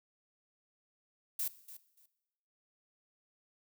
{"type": "noise with echo", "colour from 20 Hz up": "violet", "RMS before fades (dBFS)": -35, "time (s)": [1.39, 1.48], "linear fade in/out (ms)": 5, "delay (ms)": 290, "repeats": 2, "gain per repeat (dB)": -15, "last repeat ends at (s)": 2.06, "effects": ["noise-tail reverb RT60 1.0 s tail -17 dB re dry"]}